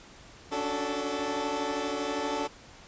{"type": "chord", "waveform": "20% pulse", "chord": "D major seventh", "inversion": "third", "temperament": "equal with one note detuned", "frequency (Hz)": [281.1, 293.7, 370, 440], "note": ["C#4", "D4", "F#4", "A4"], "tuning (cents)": [24, 0, 0, 0], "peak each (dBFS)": [-31, -30, -33, -28], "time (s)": [0.51, 2.48], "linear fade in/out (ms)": 20, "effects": ["pink hiss -51 dBFS RMS until 2.87 s", "resampled to 16000 Hz"]}